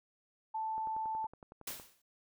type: tone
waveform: sine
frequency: 880 Hz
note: A5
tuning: in tune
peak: -34 dBFS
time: 0.54-1.27 s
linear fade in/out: 10 ms
type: click train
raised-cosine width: 1 ms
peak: -37 dBFS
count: 12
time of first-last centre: 0.78-1.799 s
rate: 10.8 Hz
type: noise with exponential decay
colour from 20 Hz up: white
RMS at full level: -38 dBFS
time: 1.67-2.02 s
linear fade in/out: 5 ms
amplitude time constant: 76 ms
effects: none